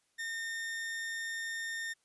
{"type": "tone", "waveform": "40% pulse", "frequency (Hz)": 1823, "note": "A#6", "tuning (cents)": -39, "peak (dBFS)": -35, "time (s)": [0.18, 1.94], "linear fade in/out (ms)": 20, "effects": ["white hiss -75 dBFS RMS until 2.04 s", "resampled to 24000 Hz"]}